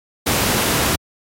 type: noise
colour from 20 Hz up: pink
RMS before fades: -17 dBFS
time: 0.26-0.96 s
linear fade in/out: 10 ms
effects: high-pass 80 Hz 12 dB/octave + AAC 48 kbps